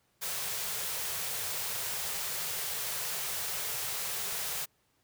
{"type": "band-stop noise", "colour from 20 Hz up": "white", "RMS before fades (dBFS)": -35, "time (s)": [0.21, 4.66], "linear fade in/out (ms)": 20, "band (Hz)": [190, 370], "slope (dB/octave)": 96, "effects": ["pink hiss -72 dBFS RMS until 5.03 s", "high-pass 60 Hz 12 dB/octave"]}